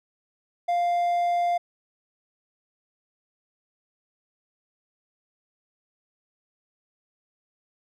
triangle tone, 698.5 Hz, F5, in tune, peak -19 dBFS, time 0.68-1.58 s, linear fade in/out 10 ms, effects none

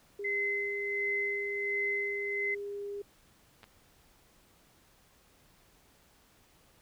sine tone, 405 Hz, G#4, 43 cents flat, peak -36 dBFS, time 0.19-3.02 s, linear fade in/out 5 ms
sine tone with tremolo, 2053 Hz, C7, 33 cents flat, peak -29 dBFS, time 0.24-2.55 s, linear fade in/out 10 ms, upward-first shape sine, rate 1.4 Hz, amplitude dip 45%
clicks, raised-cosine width 0.3 ms, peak -35 dBFS, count 2, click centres 3.632 / 3.641 s
effects pink hiss -64 dBFS RMS until 6.81 s

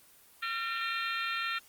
harmonic tone with a mistuned harmonic, 455.7 Hz, A#4, 39 cents flat, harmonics 3 / 4 / 5 / 6 / 7 / 8 / 9, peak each -35 / -37 / -39 / -41 / -42 / -43 / -44 dBFS, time 0.42-1.59 s, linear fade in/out 10 ms, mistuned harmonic 5, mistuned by +82 cents, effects white hiss -59 dBFS RMS until 1.68 s + Opus 24 kbps

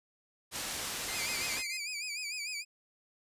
white low-pass noise, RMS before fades -38 dBFS, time 0.51-1.63 s, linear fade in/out 50 ms, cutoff 8600 Hz, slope 12 dB/octave
sawtooth tone bursts, 2089 Hz, C7, 3 cents flat, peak -36 dBFS, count 7, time 1.08-1.773 s, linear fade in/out 5 ms, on 81 ms, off 21 ms
20% pulse tone with vibrato, 2400 Hz, D7, 37 cents sharp, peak -31 dBFS, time 1.12-2.65 s, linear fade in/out 50 ms, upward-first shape sine, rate 6.7 Hz, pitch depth 97 cents each way
effects resampled to 32000 Hz

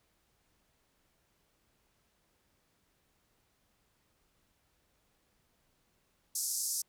pink band-pass noise, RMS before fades -35 dBFS, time 6.35-6.82 s, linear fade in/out 5 ms, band 5200 to 13000 Hz, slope 48 dB/octave, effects pink hiss -74 dBFS RMS until 6.88 s

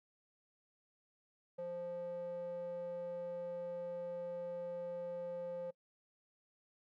square tone with band-pass filter, 174.61 Hz, F3, in tune, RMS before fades -43 dBFS, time 1.58-5.71 s, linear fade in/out 10 ms, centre 560 Hz, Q 6.9, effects noise-tail reverb RT60 0.1 s tail -23 dB re dry

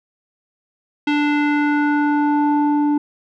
square tone with low-pass filter sweep, 293.7 Hz, D4, in tune, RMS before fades -17 dBFS, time 1.07-2.98 s, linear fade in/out 5 ms, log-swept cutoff 2900 to 630 Hz, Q 2.1, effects none

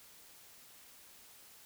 silence, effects white hiss -58 dBFS RMS until 1.65 s

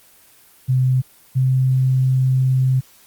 sine tone pair in turn, 128.9 / 130.25 Hz, C3 / C3, -26 / -7 cents, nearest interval unison, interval 19 cents, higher second, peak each -13 dBFS, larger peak neither, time 0.68-1.02 / 1.35-2.81 s, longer second, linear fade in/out 20 ms, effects white hiss -50 dBFS RMS until 3.06 s + Opus 24 kbps

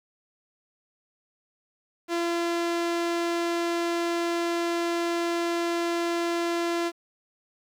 sawtooth tone with low-pass filter, 341 Hz, F4, 41 cents flat, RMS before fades -27 dBFS, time 2.08-6.92 s, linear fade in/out 50 ms, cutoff 7400 Hz, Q 0.67, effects 9-bit

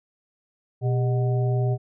harmonic tone with a mistuned harmonic, 123.47 Hz, B2, in tune, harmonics 1 / 3 / 5 / 6, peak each -20 / -30 / -34 / -36 dBFS, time 0.81-1.78 s, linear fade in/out 50 ms, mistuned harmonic 3, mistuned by +130 cents, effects none

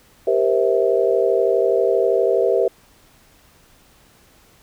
sine chord, C dominant seventh, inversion second, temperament just, 392.4 / 470.9 / 523.3 / 654.1 Hz, G4 / Bb4 / C5 / E5, +2 / +18 / 0 / -14 cents, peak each -19 / -19 / -21 / -21 dBFS, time 0.27-2.68 s, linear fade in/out 5 ms, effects pink hiss -53 dBFS RMS until 4.62 s

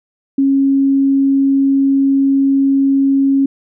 sine tone, 273.5 Hz, C#4, 23 cents flat, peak -9 dBFS, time 0.38-3.46 s, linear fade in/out 5 ms, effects none

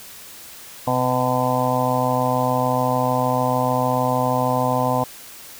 harmonic tone, 126.7 Hz, B2, 45 cents sharp, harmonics 1 / 2 / 4 / 5 / 6 / 7 / 8, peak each -25 / -25 / -25 / -25 / -25 / -25 / -25 dBFS, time 0.87-5.04 s, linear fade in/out 5 ms, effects white hiss -40 dBFS RMS until 5.59 s

